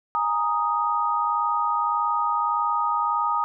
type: chord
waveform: sine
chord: Ab suspended second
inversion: none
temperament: equal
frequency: 830.6 / 932.3 / 1244.5 Hz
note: Ab5 / Bb5 / Eb6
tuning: 0 / 0 / 0 cents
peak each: -29 / -25 / -23 dBFS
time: 0.15-3.44 s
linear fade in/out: 0 ms
effects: none